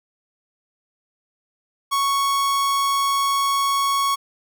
45% pulse tone, 1108.7 Hz, C#6, in tune, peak -18 dBFS, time 1.91-4.16 s, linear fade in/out 20 ms, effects none

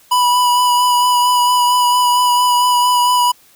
square tone with vibrato, 984 Hz, B5, 7 cents flat, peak -11 dBFS, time 0.11-3.32 s, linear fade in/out 10 ms, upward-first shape sine, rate 4.4 Hz, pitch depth 17 cents each way, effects white hiss -49 dBFS RMS until 3.55 s

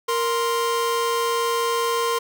45% pulse tone pair together, 466.2 / 1046.5 Hz, A#4 / C6, 0 / 0 cents, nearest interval octave + major second, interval 1400 cents, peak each -23 dBFS, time 0.08-2.19 s, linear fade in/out 10 ms, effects none

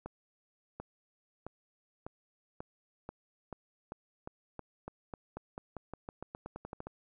accelerating click train, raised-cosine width 1 ms, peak -27 dBFS, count 25, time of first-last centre 0.06-6.87 s, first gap 740 ms, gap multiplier 0.9, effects none

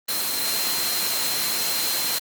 sine tone in noise, 4140 Hz, C8, 19 cents flat, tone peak -28 dBFS, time 0.08-2.19 s, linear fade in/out 10 ms, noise white, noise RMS -25 dBFS, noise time 0.08-2.19 s, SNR -6 dB, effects high-pass 150 Hz 12 dB/octave + Opus 24 kbps

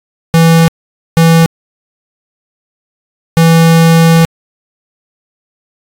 square tone bursts at uneven times, 164.81 Hz, E3, in tune, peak -4 dBFS, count 3, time 0.34-0.68 / 1.17-1.46 / 3.37-4.25 s, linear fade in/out 0 ms, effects AAC 64 kbps

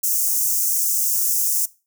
white high-pass noise, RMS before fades -20 dBFS, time 0.03-1.66 s, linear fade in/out 10 ms, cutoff 5800 Hz, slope 48 dB/octave, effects noise-tail reverb RT60 0.3 s tail -20 dB re dry

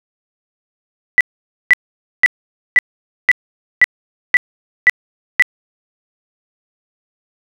sine tone bursts, 1975.5 Hz, B6, in tune, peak -4 dBFS, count 9, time 1.18-5.423 s, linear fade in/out 0 ms, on 27 ms, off 500 ms, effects none

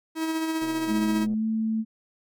45% pulse tone with tremolo, 320.8 Hz, E4, 47 cents flat, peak -24 dBFS, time 0.15-1.27 s, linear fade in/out 50 ms, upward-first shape sine, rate 15 Hz, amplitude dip 35%
click train, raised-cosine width 2 ms, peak -32 dBFS, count 88, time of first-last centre 0.62-1.339 s, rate 121 Hz
sine tone with pitch glide, 214.4 to 221.1 Hz, A3 to A3, -45 to +9 cents, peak -23 dBFS, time 0.87-1.85 s, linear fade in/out 50 ms, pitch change +54 cents, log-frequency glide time 1.3-1.45 s
effects none

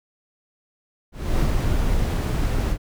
brown noise with ADSR envelope, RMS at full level -19 dBFS, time 1.12-2.78 s, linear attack 270 ms, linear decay 150 ms, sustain -2 dB, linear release 67 ms, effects none

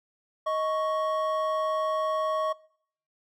triangle tone pair together, 627.3 / 1108.7 Hz, D#5 / C#6, +14 / 0 cents, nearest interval minor seventh, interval 986 cents, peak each -26 dBFS, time 0.46-2.53 s, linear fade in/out 10 ms, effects noise-tail reverb RT60 0.6 s tail -22 dB re dry

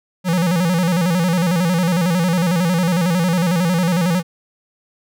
square tone with vibrato, 174.61 Hz, F3, in tune, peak -15 dBFS, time 0.24-4.23 s, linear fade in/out 50 ms, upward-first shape square, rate 11 Hz, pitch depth 93 cents each way, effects none

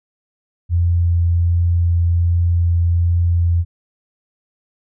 sine tone with vibrato, 85.9 Hz, F2, 28 cents flat, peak -12 dBFS, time 0.69-3.65 s, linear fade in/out 50 ms, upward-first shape triangle, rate 1.3 Hz, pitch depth 9 cents each way, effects none

